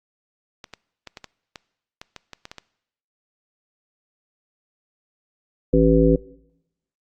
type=clicks; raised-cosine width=0.2 ms; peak=-19 dBFS; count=12; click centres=0.642 / 0.737 / 1.073 / 1.172 / 1.243 / 1.558 / 2.015 / 2.163 / 2.333 / 2.454 / 2.515 / 2.583 s
type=harmonic tone; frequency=55 Hz; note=A1; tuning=in tune; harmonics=1 / 3 / 5 / 7 / 9; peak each=-20 / -20 / -18 / -20 / -18 dBFS; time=5.73-6.16 s; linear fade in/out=5 ms
effects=noise-tail reverb RT60 0.8 s tail -21 dB re dry + Opus 48 kbps